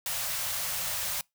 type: band-stop noise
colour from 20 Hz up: white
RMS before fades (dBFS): -32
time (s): 0.06-1.21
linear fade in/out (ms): 2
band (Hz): 190 to 500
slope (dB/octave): 96
effects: noise-tail reverb RT60 0.2 s tail -26 dB re dry